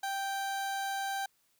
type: tone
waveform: 30% pulse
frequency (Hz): 784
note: G5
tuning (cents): 0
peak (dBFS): -30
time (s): 0.03-1.26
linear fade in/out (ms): 5
effects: white hiss -72 dBFS RMS until 1.59 s